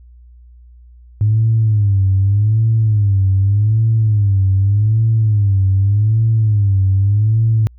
sine tone with vibrato, 103.83 Hz, G#2, in tune, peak -9 dBFS, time 1.21-7.67 s, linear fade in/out 0 ms, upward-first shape sine, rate 0.84 Hz, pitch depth 140 cents each way, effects tanh soft clip ceiling -5 dBFS + added 60 Hz sine -39 dBFS peak until 7.78 s

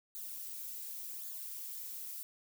violet noise with flanger, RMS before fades -44 dBFS, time 0.15-2.23 s, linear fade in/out 0 ms, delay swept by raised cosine 0.36 to 4.36 ms, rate 0.89 Hz, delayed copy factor -0.7, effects none

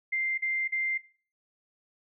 sine tone bursts, 2093 Hz, C7, in tune, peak -26 dBFS, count 3, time 0.12-0.98 s, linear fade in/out 10 ms, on 260 ms, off 40 ms, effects noise-tail reverb RT60 0.4 s tail -19 dB re dry

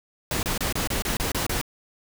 pink noise bursts, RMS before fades -26 dBFS, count 9, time 0.31-1.614 s, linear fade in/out 2 ms, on 120 ms, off 28 ms, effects none

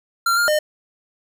square tone with pitch steps, 1374 / 1408 / 608 Hz, F6 / F6 / D#5, -29 / +14 / -40 cents, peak -16 dBFS, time 0.26-0.59 s, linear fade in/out 5 ms, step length 110 ms, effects none

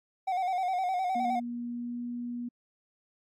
triangle tone with vibrato, 740 Hz, F#5, in tune, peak -25 dBFS, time 0.27-1.4 s, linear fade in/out 10 ms, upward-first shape square, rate 9.7 Hz, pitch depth 53 cents each way
sine tone with pitch glide, 239.3 to 241.1 Hz, A#3 to B3, +46 to -41 cents, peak -33 dBFS, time 1.15-2.49 s, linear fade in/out 10 ms, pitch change +13 cents, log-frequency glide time 1.69-2.01 s
effects AAC 48 kbps

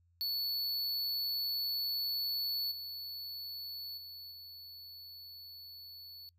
square tone with level steps, 4435 Hz, C#8, in tune, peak -33 / -41 / -46 / -48 dBFS, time 0.21-6.29 s, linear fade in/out 0 ms, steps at 2.71 / 3.97 / 4.31 s, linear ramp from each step 10 ms, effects noise-tail reverb RT60 0.1 s tail -25 dB re dry + added 86 Hz sine -67 dBFS peak until 6.38 s

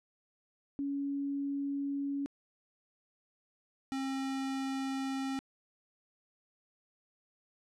sine / square tone pair in turn, 280.4 / 268.4 Hz, C#4 / C4, +20 / +44 cents, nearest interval minor second, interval 76 cents, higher first, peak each -32 / -34 dBFS, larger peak first, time 0.79-2.26 / 3.92-5.39 s, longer neither, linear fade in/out 0 ms, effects low-pass 8000 Hz 12 dB/octave

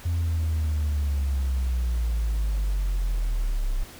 sine linear sweep, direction down, 86.2 to 31.82 Hz, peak -20 dBFS, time 0.05-3.84 s, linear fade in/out 10 ms, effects tanh soft clip ceiling -20 dBFS + pink hiss -45 dBFS RMS until 3.99 s

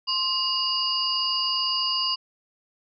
sine tone cluster, 1054 / 2863 / 4633 / 4934 Hz, C6 / F7 / D8 / D#8, +12 / +42 / -24 / -15 cents, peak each -30 / -29 / -27 / -27 dBFS, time 0.07-2.16 s, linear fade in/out 20 ms, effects none

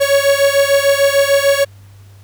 45% pulse beating tone pair, 554.4 / 561.1 Hz, C#5 / C#5, 0 / +21 cents, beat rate 6.7 Hz, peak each -13 dBFS, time 0-1.65 s, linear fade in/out 20 ms, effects added 99 Hz sine -38 dBFS peak until 2.23 s + pink hiss -51 dBFS RMS until 2.23 s

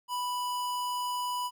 square tone, 987.8 Hz, B5, in tune, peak -31 dBFS, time 0.08-1.51 s, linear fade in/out 50 ms, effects 12-bit

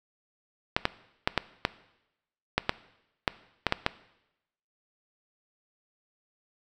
clicks, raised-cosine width 0.3 ms, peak -6 dBFS, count 11, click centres 0.765 / 0.854 / 1.275 / 1.377 / 1.651 / 2.58 / 2.694 / 3.278 / 3.667 / 3.724 / 3.864 s, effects noise-tail reverb RT60 0.9 s tail -18 dB re dry

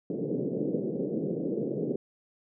white band-pass noise, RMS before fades -31 dBFS, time 0.1-1.96 s, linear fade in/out 2 ms, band 140 to 490 Hz, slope 48 dB/octave, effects none

